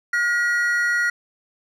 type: tone pair together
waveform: triangle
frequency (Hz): 1433.1 / 1913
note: F6 / A#6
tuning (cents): +44 / +44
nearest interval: perfect fourth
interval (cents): 500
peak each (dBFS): -19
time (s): 0.13-1.1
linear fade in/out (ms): 5
effects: none